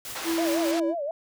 white noise with tremolo, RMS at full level -36 dBFS, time 0.05-0.71 s, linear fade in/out 0 ms, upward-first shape sine, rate 4.9 Hz, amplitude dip 55%
pink band-pass noise, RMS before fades -35 dBFS, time 0.15-0.8 s, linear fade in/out 5 ms, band 630 to 7600 Hz, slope 12 dB/octave
triangle tone, 330.9 Hz, E4, 7 cents sharp, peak -22 dBFS, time 0.24-0.95 s, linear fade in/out 50 ms
sine tone with vibrato, 622.3 Hz, D#5, in tune, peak -27 dBFS, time 0.38-1.11 s, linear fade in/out 2 ms, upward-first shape sine, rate 5.7 Hz, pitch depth 180 cents each way
effects none

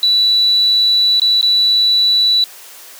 sine tone with dropouts, 3951 Hz, B7, in tune, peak -9 dBFS, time 0.03-2.44 s, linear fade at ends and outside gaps 1 ms, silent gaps 1.198-1.218 / 1.412-1.428 s, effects white hiss -37 dBFS RMS until 2.99 s + high-pass 400 Hz 12 dB/octave

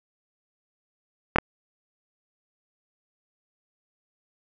clicks, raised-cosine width 0.5 ms, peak -3 dBFS, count 2, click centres 1.36 / 1.385 s, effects none

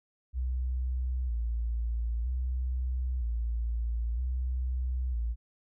sine tone with vibrato, 60.2 Hz, B1, 44 cents flat, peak -28 dBFS, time 0.33-5.36 s, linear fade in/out 50 ms, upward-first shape square, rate 0.52 Hz, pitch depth 78 cents each way, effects none

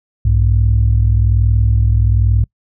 sine tone pair together, 62.69 / 103.83 Hz, B1 / G#2, +27 / 0 cents, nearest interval major sixth, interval 873 cents, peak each -11 dBFS, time 0.25-2.44 s, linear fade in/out 5 ms, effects noise-tail reverb RT60 0.1 s tail -26 dB re dry + tanh soft clip ceiling -3 dBFS

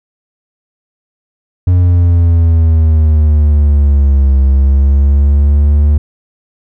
triangle exponential two-way sweep, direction down then up, 90.4 to 67.1 to 74.1 Hz, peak -3 dBFS, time 1.67-5.98 s, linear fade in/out 5 ms, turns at 4.4 s, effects none

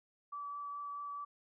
sine tone with vibrato, 1152 Hz, D6, 34 cents flat, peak -40 dBFS, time 0.32-1.25 s, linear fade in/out 10 ms, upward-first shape triangle, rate 4.7 Hz, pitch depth 10 cents each way, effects none

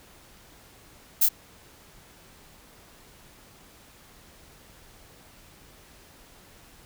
violet noise with echo, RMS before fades -19 dBFS, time 1.21-1.26 s, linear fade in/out 10 ms, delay 30 ms, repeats 1, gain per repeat -3 dB, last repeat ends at 1.29 s, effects pink hiss -53 dBFS RMS until 6.85 s

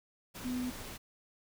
sine tone in noise, 250 Hz, B3, 21 cents sharp, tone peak -33 dBFS, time 0.44-0.71 s, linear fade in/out 20 ms, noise pink, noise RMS -45 dBFS, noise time 0.34-0.98 s, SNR +9 dB, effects none

